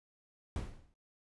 brown noise with exponential decay, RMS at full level -33 dBFS, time 0.56-0.94 s, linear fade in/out 1 ms, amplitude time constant 82 ms, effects noise-tail reverb RT60 0.1 s tail -20 dB re dry + resampled to 24000 Hz

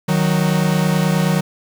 45% pulse tone pair together, 155.57 / 185 Hz, D#3 / F#3, 0 / 0 cents, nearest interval minor third, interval 300 cents, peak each -17 dBFS, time 0.08-1.41 s, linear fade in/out 10 ms, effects 7-bit

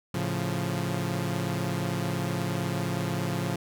sawtooth chord, A augmented, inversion none, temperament equal, 110 / 138.59 / 174.61 Hz, A2 / C#3 / E#3, 0 / 0 / 0 cents, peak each -29 / -28 / -27 dBFS, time 0.14-3.56 s, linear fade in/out 5 ms, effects none

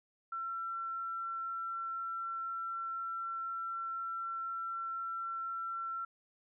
sine tone, 1351 Hz, E6, 42 cents sharp, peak -36 dBFS, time 0.32-6.05 s, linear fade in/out 5 ms, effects none

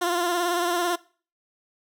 15% pulse tone with vibrato, 349.2 Hz, F4, in tune, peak -16 dBFS, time 0.01-0.96 s, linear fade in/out 10 ms, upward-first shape sine, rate 18 Hz, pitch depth 44 cents each way, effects noise-tail reverb RT60 0.4 s tail -21 dB re dry

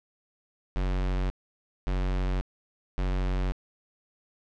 square tone bursts, 46.25 Hz, F#1, in tune, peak -26 dBFS, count 3, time 0.76-3.52 s, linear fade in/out 0 ms, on 540 ms, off 570 ms, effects low-pass 4000 Hz 12 dB/octave + 11-bit

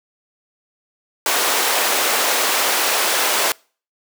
pink high-pass noise, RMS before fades -18 dBFS, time 1.26-3.52 s, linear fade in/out 2 ms, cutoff 490 Hz, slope 12 dB/octave, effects noise-tail reverb RT60 0.4 s tail -26 dB re dry + high-pass 300 Hz 12 dB/octave

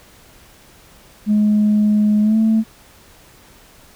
sine tone with pitch glide, 210.5 to 221 Hz, G#3 to A3, +24 to +8 cents, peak -10 dBFS, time 1.26-2.64 s, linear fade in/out 50 ms, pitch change +84 cents, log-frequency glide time 2.22-2.37 s, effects tanh soft clip ceiling -8 dBFS + pink hiss -47 dBFS RMS until 3.95 s

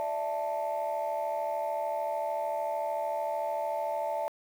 sine chord, D suspended second, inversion none, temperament just, 587.3 / 660.7 / 881 Hz, D5 / E5 / A5, 0 / +4 / +2 cents, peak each -33 / -32 / -32 dBFS, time 0-4.28 s, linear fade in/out 0 ms, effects tanh soft clip ceiling -24 dBFS + 9-bit

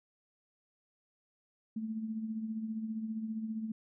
sine tone with tremolo, 220.4 Hz, A3, 3 cents sharp, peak -32 dBFS, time 1.76-3.72 s, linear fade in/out 5 ms, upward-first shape triangle, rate 15 Hz, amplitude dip 60%, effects none

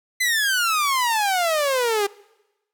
sawtooth exponential sweep, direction down, 2052 to 393.9 Hz, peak -15 dBFS, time 0.2-2.07 s, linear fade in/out 10 ms, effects noise-tail reverb RT60 1.0 s tail -23 dB re dry

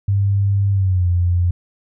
sine tone with pitch glide, 99.5 to 88.13 Hz, G2 to F2, +26 to +16 cents, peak -13 dBFS, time 0.08-1.51 s, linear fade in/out 5 ms, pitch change -210 cents, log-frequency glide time 0.71-1.08 s, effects none

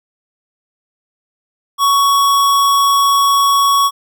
square tone, 1117 Hz, C#6, 13 cents sharp, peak -10 dBFS, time 1.78-3.91 s, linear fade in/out 50 ms, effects none

